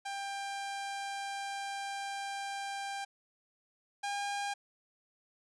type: tone pair in turn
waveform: sawtooth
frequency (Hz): 794 / 806.9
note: G5 / G5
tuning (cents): +22 / +50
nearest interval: unison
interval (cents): 28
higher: second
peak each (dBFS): -33 / -30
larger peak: second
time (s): 0.05-3.05 / 4.03-4.54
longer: first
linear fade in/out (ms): 10
effects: resampled to 22050 Hz